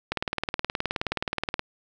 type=click train; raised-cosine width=0.3 ms; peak=-10 dBFS; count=29; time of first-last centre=0.12-1.594 s; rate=19 Hz; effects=none